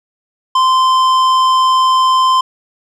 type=tone with tanh clipping; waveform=sine; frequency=1037 Hz; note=C6; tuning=16 cents flat; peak=-10 dBFS; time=0.55-2.41 s; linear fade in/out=5 ms; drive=12 dB; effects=none